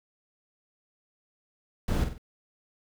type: noise with echo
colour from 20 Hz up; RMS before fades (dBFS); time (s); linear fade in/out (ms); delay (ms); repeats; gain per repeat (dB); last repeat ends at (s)
brown; -26; 1.88-2.04; 2; 47; 3; -7; 2.181
effects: none